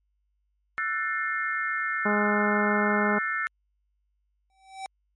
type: chord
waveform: sine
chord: F# half-diminished seventh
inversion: third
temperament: just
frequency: 1332 / 1480 / 1776 / 2131 Hz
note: E6 / F#6 / A6 / C7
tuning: +18 / 0 / +16 / +31 cents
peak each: -31 / -33 / -29 / -33 dBFS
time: 0.78-3.47 s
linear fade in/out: 0 ms
type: harmonic tone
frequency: 207.7 Hz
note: G#3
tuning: in tune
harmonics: 1 / 2 / 3 / 4 / 5 / 6 / 7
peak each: -26 / -29 / -31 / -32 / -33 / -34 / -34 dBFS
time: 2.05-3.19 s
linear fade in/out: 10 ms
type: tone with exponential growth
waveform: square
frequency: 770 Hz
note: G5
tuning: 31 cents flat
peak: -31 dBFS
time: 4.5-4.86 s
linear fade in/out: 0 ms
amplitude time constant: 78 ms
effects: added 50 Hz sine -70 dBFS peak until 5.15 s + MP3 48 kbps